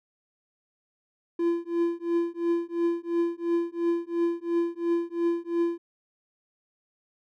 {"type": "tone with tremolo", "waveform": "triangle", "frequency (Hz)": 340.4, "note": "F4", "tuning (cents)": -44, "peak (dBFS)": -18, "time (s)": [1.39, 5.78], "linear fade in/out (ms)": 5, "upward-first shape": "triangle", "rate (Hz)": 2.9, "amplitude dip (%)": 100, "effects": []}